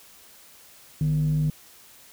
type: tone with frequency modulation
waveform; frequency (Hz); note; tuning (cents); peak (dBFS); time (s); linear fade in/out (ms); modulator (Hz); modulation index
sine; 152.4; D#3; -36; -19; 1.01-1.5; 2; 95; 0.34
effects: tanh soft clip ceiling -16 dBFS + white hiss -51 dBFS RMS until 2.12 s